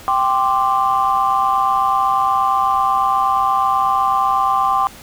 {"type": "chord", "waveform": "sine", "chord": "G suspended fourth", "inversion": "none", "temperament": "equal", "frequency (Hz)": [784, 1046.5, 1174.7], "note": ["G5", "C6", "D6"], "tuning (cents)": [0, 0, 0], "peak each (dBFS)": -17, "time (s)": [0.08, 4.87], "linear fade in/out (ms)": 0, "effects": ["tanh soft clip ceiling -5 dBFS", "pink hiss -39 dBFS RMS until 5.02 s"]}